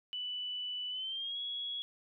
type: tone with pitch glide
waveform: sine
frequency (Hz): 2977 to 3342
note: F#7 to G#7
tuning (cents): +10 to +10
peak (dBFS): -36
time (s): 0.13-1.82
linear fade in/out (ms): 0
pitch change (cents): +200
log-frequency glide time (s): 0.9-1.39
effects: none